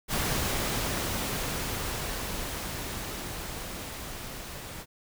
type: noise with level ramp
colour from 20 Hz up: pink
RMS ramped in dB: -28 to -41 dBFS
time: 0.08-4.86 s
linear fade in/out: 50 ms
effects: none